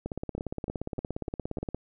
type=two click trains; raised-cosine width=2 ms; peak=-23 / -19 dBFS; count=5 / 30; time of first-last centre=0.38-1.585 / 0.06-1.746 s; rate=3.32 / 17.2 Hz; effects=none